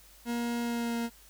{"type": "tone with pitch glide", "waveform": "40% pulse", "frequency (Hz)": [236.8, 233.4], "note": ["A#3", "A#3"], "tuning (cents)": [27, 2], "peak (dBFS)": -29, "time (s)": [0.25, 1.1], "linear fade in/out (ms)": 50, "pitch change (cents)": -25, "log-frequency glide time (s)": [0.61, 0.97], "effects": ["added 50 Hz sine -59 dBFS peak until 1.29 s", "white hiss -57 dBFS RMS until 1.29 s"]}